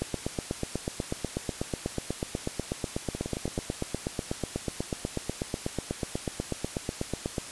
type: two click trains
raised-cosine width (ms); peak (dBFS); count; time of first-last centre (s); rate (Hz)
2; -19 / -15; 5 / 61; 3.15-3.589 / 0.02-7.382; 9.12 / 8.15
effects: white hiss -41 dBFS RMS until 7.51 s + resampled to 24000 Hz